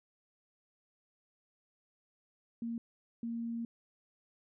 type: tone bursts at uneven times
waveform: sine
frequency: 232.1 Hz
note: A#3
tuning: 7 cents flat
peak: -35 dBFS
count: 2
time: 2.62-2.78 / 3.23-3.65 s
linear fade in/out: 2 ms
effects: none